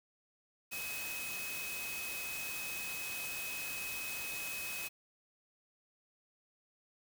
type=tone in noise; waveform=sine; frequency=2544 Hz; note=D#7; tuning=38 cents sharp; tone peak=-41 dBFS; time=0.71-4.89 s; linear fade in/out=20 ms; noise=white; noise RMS=-43 dBFS; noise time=0.71-4.89 s; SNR=-1 dB; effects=none